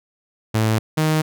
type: tone pair in turn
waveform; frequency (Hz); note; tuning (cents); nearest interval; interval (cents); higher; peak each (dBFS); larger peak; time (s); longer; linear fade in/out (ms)
sawtooth; 110 / 156; A2 / D#3; 0 / +5; tritone; 605; second; -12; neither; 0.54-0.79 / 0.97-1.22; neither; 10
effects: none